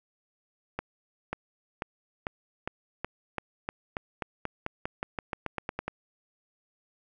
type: accelerating click train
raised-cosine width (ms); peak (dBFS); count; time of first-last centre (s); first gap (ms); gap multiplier
0.5; -16; 21; 0.79-5.88; 540; 0.91
effects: none

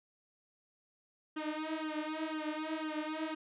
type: tone with flanger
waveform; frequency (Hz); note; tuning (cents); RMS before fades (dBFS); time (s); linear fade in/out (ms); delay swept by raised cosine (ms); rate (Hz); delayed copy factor
sawtooth; 311.1; D#4; 0; -38; 1.36-3.35; 10; 0.65 to 5.65; 2; +0.95
effects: resampled to 8000 Hz

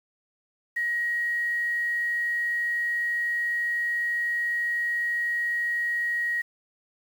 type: tone with quantisation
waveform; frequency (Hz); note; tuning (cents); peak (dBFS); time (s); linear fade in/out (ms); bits
sine; 1894; A#6; +27; -24; 0.76-6.42; 10; 8
effects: none

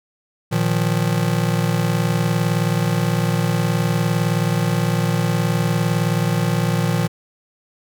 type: chord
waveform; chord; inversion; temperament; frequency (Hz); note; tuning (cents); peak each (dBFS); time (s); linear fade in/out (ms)
square; Bb suspended fourth; none; just; 116.54 / 155.39 / 174.81; Bb2 / Eb3 / F3; 0 / -2 / +2; -22; 0.51-7.08; 20
effects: none

